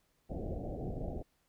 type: low-pass noise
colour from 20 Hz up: pink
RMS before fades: -39 dBFS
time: 0.29-1.23 s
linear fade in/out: 20 ms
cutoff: 750 Hz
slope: 96 dB/octave
effects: pink hiss -75 dBFS RMS until 1.48 s